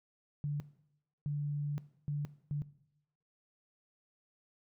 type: tone bursts at uneven times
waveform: sine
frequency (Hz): 145.7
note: D3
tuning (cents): -13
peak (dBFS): -32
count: 4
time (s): 0.44-0.6 / 1.26-1.78 / 2.08-2.25 / 2.51-2.62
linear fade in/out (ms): 0
effects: noise-tail reverb RT60 0.8 s tail -18 dB re dry